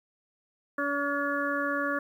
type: harmonic tone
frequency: 284.6 Hz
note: C#4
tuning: 46 cents sharp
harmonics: 1 / 2 / 4 / 5 / 6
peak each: -33 / -33 / -33 / -33 / -33 dBFS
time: 0.78-1.99 s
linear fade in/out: 5 ms
effects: 10-bit